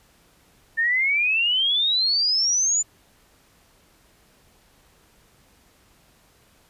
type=exponential sweep; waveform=sine; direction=up; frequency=1785 to 7110 Hz; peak=-18 dBFS; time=0.77-2.83 s; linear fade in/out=20 ms; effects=pink hiss -58 dBFS RMS until 6.69 s + resampled to 32000 Hz